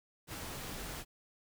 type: noise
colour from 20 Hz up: pink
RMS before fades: -43 dBFS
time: 0.27-1.05 s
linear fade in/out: 50 ms
effects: none